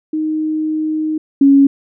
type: tone pair in turn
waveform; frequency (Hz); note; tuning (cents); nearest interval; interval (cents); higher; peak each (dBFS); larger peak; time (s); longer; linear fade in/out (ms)
sine; 311.1 / 277.2; D#4 / C#4; 0 / 0; major second; 200; first; -15 / -5; second; 0.13-1.18 / 1.41-1.67; first; 5
effects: none